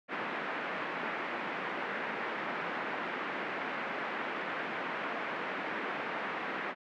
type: band-pass noise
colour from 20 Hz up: white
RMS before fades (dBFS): -37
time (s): 0.08-6.75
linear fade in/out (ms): 50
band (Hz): 190 to 2100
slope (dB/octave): 24
effects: none